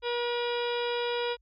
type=harmonic tone with a mistuned harmonic; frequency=479.8 Hz; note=A#4; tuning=50 cents sharp; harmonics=1 / 2 / 3 / 4 / 5 / 6 / 7 / 8 / 10; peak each=-29 / -35 / -39 / -44 / -40 / -42 / -40 / -41 / -48 dBFS; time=0.02-1.37 s; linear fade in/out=50 ms; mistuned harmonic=10; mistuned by=+48 cents; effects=added 50 Hz sine -63 dBFS peak until 1.41 s + MP3 64 kbps